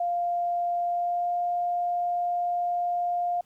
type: tone with pitch glide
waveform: sine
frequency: 698.5 to 703.8 Hz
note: F5 to F5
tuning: 0 to +13 cents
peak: -24 dBFS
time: 0-3.41 s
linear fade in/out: 5 ms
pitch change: +13 cents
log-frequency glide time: 0.83-1.34 s
effects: pink hiss -66 dBFS RMS until 3.45 s